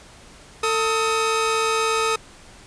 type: tone pair together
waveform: sawtooth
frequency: 447.8 / 1266.6 Hz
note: A4 / D#6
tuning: +30 / +30 cents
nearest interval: octave + tritone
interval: 1800 cents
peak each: -18 dBFS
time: 0.63-2.16 s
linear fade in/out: 5 ms
effects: pink hiss -46 dBFS RMS until 2.66 s + resampled to 22050 Hz